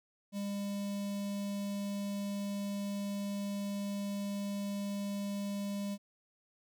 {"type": "tone with notch filter", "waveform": "square", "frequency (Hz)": 201.2, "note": "G3", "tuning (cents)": 45, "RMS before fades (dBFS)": -37, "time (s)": [0.32, 5.98], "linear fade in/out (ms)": 50, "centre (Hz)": 1500, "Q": 0.82, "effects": []}